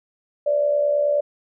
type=tone with amplitude modulation; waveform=sine; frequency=583 Hz; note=D5; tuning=13 cents flat; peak=-14 dBFS; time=0.46-1.21 s; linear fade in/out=10 ms; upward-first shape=sine; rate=69.4 Hz; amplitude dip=55%; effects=none